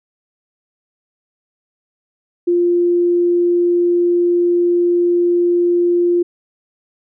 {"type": "tone", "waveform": "sine", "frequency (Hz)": 349.2, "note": "F4", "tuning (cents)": 0, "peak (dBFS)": -11, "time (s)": [2.47, 6.23], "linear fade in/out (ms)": 10, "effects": []}